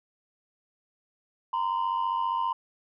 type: tone pair together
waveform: sine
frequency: 932 / 1027 Hz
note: A#5 / C6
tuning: -1 / -33 cents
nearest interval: major second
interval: 168 cents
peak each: -26 dBFS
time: 1.53-2.53 s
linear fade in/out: 5 ms
effects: tanh soft clip ceiling -22 dBFS